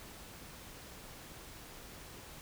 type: silence
effects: pink hiss -51 dBFS RMS until 2.41 s